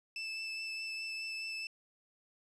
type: tone with vibrato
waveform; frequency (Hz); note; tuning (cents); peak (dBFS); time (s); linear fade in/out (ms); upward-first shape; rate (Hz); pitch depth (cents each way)
30% pulse; 2637; E7; 0; -35; 0.16-1.67; 2; triangle; 4.8; 11
effects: resampled to 22050 Hz + 11-bit